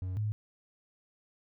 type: tone pair in turn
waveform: triangle / sine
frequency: 92.5 / 106.3 Hz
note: F#2 / G#2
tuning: 0 / +41 cents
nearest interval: major second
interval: 241 cents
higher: second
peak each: -31 / -29 dBFS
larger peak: second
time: 0.02-0.17 / 0.17-0.32 s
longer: neither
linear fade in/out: 0 ms
effects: none